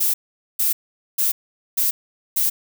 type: noise bursts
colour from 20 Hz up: violet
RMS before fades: -19 dBFS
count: 5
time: 0-2.5 s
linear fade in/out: 10 ms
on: 140 ms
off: 450 ms
effects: none